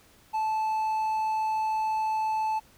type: tone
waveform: triangle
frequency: 873 Hz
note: A5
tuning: 14 cents flat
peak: -23 dBFS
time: 0.33-2.6 s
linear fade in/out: 20 ms
effects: pink hiss -58 dBFS RMS until 2.77 s